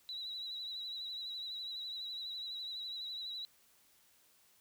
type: tone with vibrato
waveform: sine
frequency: 3921 Hz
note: B7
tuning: 13 cents flat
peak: -40 dBFS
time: 0.09-3.45 s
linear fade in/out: 0 ms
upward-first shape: triangle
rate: 12 Hz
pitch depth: 53 cents each way
effects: white hiss -68 dBFS RMS until 4.6 s